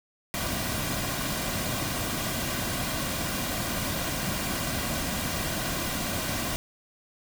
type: noise with comb filter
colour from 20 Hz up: pink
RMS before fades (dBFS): -30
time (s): 0.34-6.56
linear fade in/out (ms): 0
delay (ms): 2.3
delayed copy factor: -0.5
effects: none